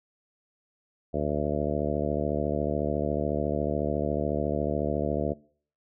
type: harmonic tone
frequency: 74 Hz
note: D2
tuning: 14 cents sharp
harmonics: 1 / 2 / 3 / 4 / 5 / 6 / 7 / 8 / 9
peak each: -34 / -34 / -34 / -34 / -34 / -34 / -34 / -34 / -34 dBFS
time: 1.13-5.34 s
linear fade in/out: 20 ms
effects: noise-tail reverb RT60 0.5 s tail -23 dB re dry